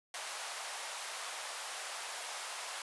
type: high-pass noise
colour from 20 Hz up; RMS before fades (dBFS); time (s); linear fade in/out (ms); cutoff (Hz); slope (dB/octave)
pink; -42; 0.14-2.82; 2; 660; 24
effects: resampled to 24000 Hz